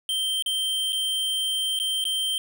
square tone with dropouts, 3136 Hz, G7, in tune, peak -24 dBFS, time 0.09-2.38 s, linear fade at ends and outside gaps 1 ms, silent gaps 0.424-0.461 / 0.923-0.929 / 1.79-1.799 / 2.041-2.052 s, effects 11-bit

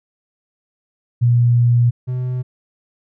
sine / triangle tone pair in turn, 120.1 / 126.25 Hz, B2 / B2, -48 / +39 cents, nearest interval minor second, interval 87 cents, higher second, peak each -10 / -17 dBFS, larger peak first, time 1.21-1.91 / 2.07-2.43 s, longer first, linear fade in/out 20 ms, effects none

